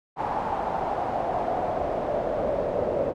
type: noise with band-pass filter sweep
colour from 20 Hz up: brown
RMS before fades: -27 dBFS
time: 0.16-3.14 s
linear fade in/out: 50 ms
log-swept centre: 870 to 540 Hz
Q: 4.2
effects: none